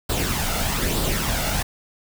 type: noise with flanger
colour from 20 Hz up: pink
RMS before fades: -23 dBFS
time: 0.09-1.63 s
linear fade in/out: 10 ms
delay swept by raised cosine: 0.23 to 1.43 ms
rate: 1.1 Hz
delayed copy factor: +0.5
effects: none